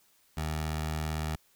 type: tone with notch filter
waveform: 15% pulse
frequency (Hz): 77.78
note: D#2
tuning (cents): 0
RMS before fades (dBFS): -33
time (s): 0.37-1.36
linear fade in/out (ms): 5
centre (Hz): 280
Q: 1.2
effects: white hiss -66 dBFS RMS until 1.55 s